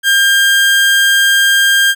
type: tone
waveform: 30% pulse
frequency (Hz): 1600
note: G6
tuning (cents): +35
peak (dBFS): -5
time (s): 0.03-1.95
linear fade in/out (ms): 50
effects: none